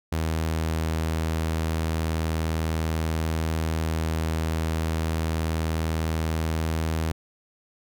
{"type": "tone", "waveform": "sawtooth", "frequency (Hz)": 80.3, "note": "E2", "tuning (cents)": -45, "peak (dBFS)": -20, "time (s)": [0.12, 7.12], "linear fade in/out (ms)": 5, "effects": []}